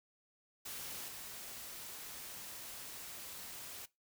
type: noise with level steps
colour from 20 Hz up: white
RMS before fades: -45 / -48 dBFS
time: 0.65-3.86 s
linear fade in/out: 10 ms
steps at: 1.08 s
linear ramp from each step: 2 ms
effects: noise-tail reverb RT60 0.2 s tail -20 dB re dry